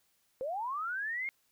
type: linear sweep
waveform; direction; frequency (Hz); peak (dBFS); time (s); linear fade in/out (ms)
sine; up; 493.9 to 2172; -33; 0.41-1.29; 0
effects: white hiss -73 dBFS RMS until 1.51 s